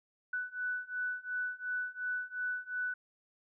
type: beating tone pair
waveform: sine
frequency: 1488 / 1490.8 Hz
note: F#6 / F#6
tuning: +9 / +13 cents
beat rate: 2.8 Hz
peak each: -38 / -37 dBFS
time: 0.33-2.94 s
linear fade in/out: 5 ms
effects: none